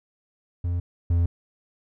triangle tone pair in turn, 87.31 / 85.51 Hz, F2 / F2, 0 / -36 cents, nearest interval unison, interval 36 cents, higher first, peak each -21 / -16 dBFS, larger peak second, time 0.64-0.8 / 1.1-1.26 s, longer neither, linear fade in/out 5 ms, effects none

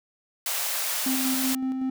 white high-pass noise, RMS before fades -28 dBFS, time 0.46-1.55 s, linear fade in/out 2 ms, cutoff 510 Hz, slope 48 dB/octave
triangle tone with tremolo, 261.6 Hz, C4, in tune, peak -22 dBFS, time 1.06-1.9 s, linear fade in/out 5 ms, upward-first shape square, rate 5.3 Hz, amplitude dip 30%
effects none

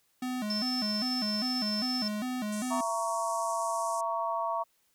square tone with vibrato, 230.5 Hz, A#3, 19 cents flat, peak -32 dBFS, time 0.22-2.81 s, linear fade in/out 5 ms, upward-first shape square, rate 2.5 Hz, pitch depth 160 cents each way
sine tone with tremolo, 5300 Hz, E8, 9 cents sharp, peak -30 dBFS, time 0.5-2.08 s, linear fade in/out 2 ms, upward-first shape sine, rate 18 Hz, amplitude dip 25%
white band-pass noise, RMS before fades -44 dBFS, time 2.52-4.01 s, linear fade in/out 5 ms, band 5600 to 10000 Hz, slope 48 dB/octave
sine chord, A# diminished, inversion second, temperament just, 671.3 / 932.3 / 1118.8 Hz, E5 / A#5 / C#6, +31 / 0 / +16 cents, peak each -33 dBFS, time 2.7-4.64 s, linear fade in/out 20 ms
effects white hiss -71 dBFS RMS until 4.94 s

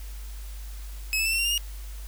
sawtooth tone with pitch steps, 2573 / 2618 / 2664 / 2710 / 2758 / 2806 / 2855 Hz, E7 / E7 / E7 / E7 / F7 / F7 / F7, -43 / -13 / +18 / +47 / -22 / +8 / +37 cents, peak -20 dBFS, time 1.13-1.578 s, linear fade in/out 0 ms, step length 64 ms, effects added 50 Hz sine -35 dBFS peak until 2.07 s + white hiss -49 dBFS RMS until 2.07 s

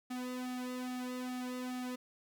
sawtooth tone with flanger, 251.4 Hz, B3, 31 cents sharp, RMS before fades -40 dBFS, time 0.1-1.96 s, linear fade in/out 10 ms, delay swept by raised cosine 1.9 to 2.75 ms, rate 2.4 Hz, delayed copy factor -0.85, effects none

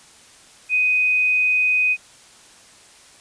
sine tone, 2500 Hz, D#7, 8 cents sharp, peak -15 dBFS, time 0.69-1.97 s, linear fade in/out 50 ms, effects white hiss -48 dBFS RMS until 3.2 s + resampled to 22050 Hz

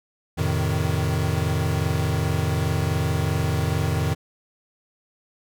square chord, F dominant seventh, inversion none, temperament equal, 87.31 / 110 / 130.81 / 155.56 Hz, F2 / A2 / C3 / Eb3, 0 / 0 / 0 / 0 cents, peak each -26 / -28 / -30 / -26 dBFS, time 0.37-4.15 s, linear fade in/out 20 ms, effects none

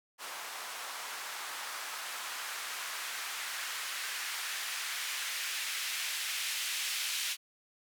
blue noise with band-pass filter sweep, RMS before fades -38 dBFS, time 0.18-7.37 s, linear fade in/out 50 ms, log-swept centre 880 to 2700 Hz, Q 1.2, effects none

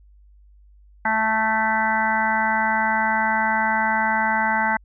harmonic tone, 220 Hz, A3, in tune, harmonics 1 / 3 / 4 / 5 / 6 / 7 / 8 / 9, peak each -29 / -31 / -21 / -32 / -33 / -24 / -33 / -26 dBFS, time 1.05-4.77 s, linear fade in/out 5 ms, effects added 50 Hz sine -48 dBFS peak until 4.84 s

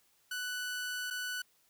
sawtooth tone with dropouts, 1487 Hz, F#6, 8 cents sharp, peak -32 dBFS, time 0.31-1.42 s, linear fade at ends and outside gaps 5 ms, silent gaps 1.103-1.107 s, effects white hiss -70 dBFS RMS until 1.69 s

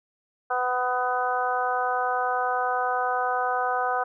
harmonic tone, 250 Hz, B3, 21 cents sharp, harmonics 2 / 3 / 4 / 5 / 6, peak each -31 / -26 / -31 / -29 / -31 dBFS, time 0.5-4.04 s, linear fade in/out 10 ms, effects none

